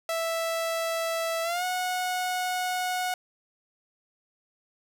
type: tone with pitch glide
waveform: sawtooth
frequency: 659.3 to 731.5 Hz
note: E5 to F#5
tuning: 0 to -20 cents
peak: -23 dBFS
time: 0.09-3.14 s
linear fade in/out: 2 ms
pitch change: +180 cents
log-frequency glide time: 1.43-1.64 s
effects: none